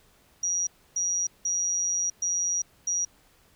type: tone bursts at uneven times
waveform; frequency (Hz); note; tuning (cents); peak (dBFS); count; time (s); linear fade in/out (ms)
sine; 5760; F#8; -47; -24; 5; 0.43-0.67 / 0.96-1.27 / 1.45-2.1 / 2.22-2.62 / 2.87-3.05; 5
effects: pink hiss -61 dBFS RMS until 3.55 s